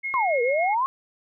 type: tone with tremolo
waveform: sine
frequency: 2158 Hz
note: C#7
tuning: 47 cents flat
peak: -25 dBFS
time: 0.03-0.75 s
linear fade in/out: 20 ms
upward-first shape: triangle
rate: 7.1 Hz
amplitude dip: 35%
type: exponential two-way sweep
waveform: sine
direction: down then up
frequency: 1103 to 462.8 to 1103 Hz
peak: -20 dBFS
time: 0.14-0.86 s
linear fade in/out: 0 ms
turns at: 0.42 s
effects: none